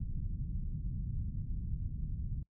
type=low-pass noise; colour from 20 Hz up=pink; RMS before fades=-37 dBFS; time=0-2.43 s; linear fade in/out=5 ms; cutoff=160 Hz; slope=24 dB/octave; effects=noise-tail reverb RT60 0.1 s tail -25 dB re dry